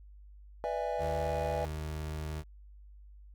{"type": "chord", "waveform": "triangle", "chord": "E dominant seventh", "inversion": "second", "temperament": "just", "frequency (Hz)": [494.4, 593.3, 659.3, 824.1], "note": ["B4", "D5", "E5", "G#5"], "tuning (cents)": [2, 18, 0, -14], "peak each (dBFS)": -35, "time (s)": [0.64, 1.65], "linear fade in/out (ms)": 0}
{"type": "tone", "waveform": "30% pulse", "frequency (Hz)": 77.2, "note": "D#2", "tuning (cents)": -13, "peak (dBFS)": -33, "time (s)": [0.98, 2.44], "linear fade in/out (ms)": 50}
{"effects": ["added 50 Hz sine -50 dBFS peak until 3.34 s"]}